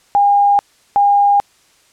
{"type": "tone pair in turn", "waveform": "sine", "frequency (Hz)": [810, 810], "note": ["G#5", "G#5"], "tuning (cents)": [-43, -43], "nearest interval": "unison", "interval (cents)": 0, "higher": "neither", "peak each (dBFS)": -8, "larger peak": "neither", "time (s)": [[0.15, 0.59], [0.96, 1.4]], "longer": "neither", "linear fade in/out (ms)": 0, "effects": ["white hiss -53 dBFS RMS until 1.92 s", "low-pass 9000 Hz 12 dB/octave"]}